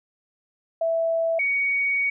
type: tone pair in turn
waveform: sine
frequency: 659.3 / 2242 Hz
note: E5 / C#7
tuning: 0 / +19 cents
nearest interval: octave + major sixth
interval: 2119 cents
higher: second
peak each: -20 dBFS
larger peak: neither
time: 0.81-1.39 / 1.39-2.1 s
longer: second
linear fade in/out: 5 ms
effects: none